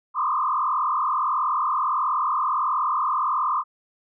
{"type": "tone with frequency modulation", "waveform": "sine", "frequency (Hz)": 1124, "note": "C#6", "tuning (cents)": 24, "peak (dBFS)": -20, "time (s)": [0.14, 3.64], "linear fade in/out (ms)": 50, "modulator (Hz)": 41.5, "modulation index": 3, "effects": []}